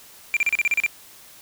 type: tone bursts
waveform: triangle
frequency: 2374 Hz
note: D7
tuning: 18 cents sharp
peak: -15 dBFS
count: 9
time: 0.34-0.863 s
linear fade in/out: 0 ms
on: 27 ms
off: 35 ms
effects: white hiss -47 dBFS RMS until 1.41 s